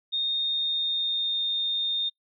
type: tone with pitch glide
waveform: sine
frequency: 3682 to 3652 Hz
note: A#7 to A#7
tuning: -22 to -36 cents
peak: -24 dBFS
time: 0.12-2.1 s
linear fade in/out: 20 ms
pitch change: -14 cents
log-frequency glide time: 0.33-1.42 s
effects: noise-tail reverb RT60 0.1 s tail -19 dB re dry